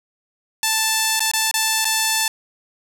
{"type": "tone with dropouts", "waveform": "5% pulse", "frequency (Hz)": 881, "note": "A5", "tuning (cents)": 2, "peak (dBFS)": -5, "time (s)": [0.63, 2.28], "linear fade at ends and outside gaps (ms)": 2, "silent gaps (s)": [[1.195, 1.204], [1.315, 1.335], [1.513, 1.54], [1.846, 1.852]], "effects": []}